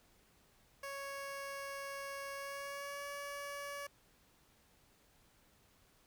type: tone with pitch glide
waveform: 15% pulse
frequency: 554.4 to 568.7 Hz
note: C#5 to C#5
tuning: 0 to +44 cents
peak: -36 dBFS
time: 0.83-3.87 s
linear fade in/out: 5 ms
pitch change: +44 cents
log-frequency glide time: 2.34-3.06 s
effects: pink hiss -69 dBFS RMS until 6.06 s